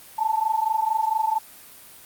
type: tone pair together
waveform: sine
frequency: 868.6 / 893 Hz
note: A5 / A5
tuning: -23 / +25 cents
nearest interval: unison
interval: 48 cents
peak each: -23 dBFS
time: 0.18-1.39 s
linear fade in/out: 10 ms
effects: white hiss -46 dBFS RMS until 2.05 s + Opus 32 kbps